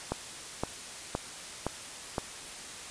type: click train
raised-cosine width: 1 ms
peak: -15 dBFS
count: 5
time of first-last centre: 0.12-2.182 s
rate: 1.94 Hz
effects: white hiss -43 dBFS RMS until 2.9 s + resampled to 22050 Hz